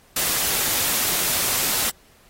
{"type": "noise", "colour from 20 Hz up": "white", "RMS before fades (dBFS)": -22, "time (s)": [0.16, 1.9], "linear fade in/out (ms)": 5, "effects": ["pink hiss -55 dBFS RMS until 2.29 s", "AAC 48 kbps"]}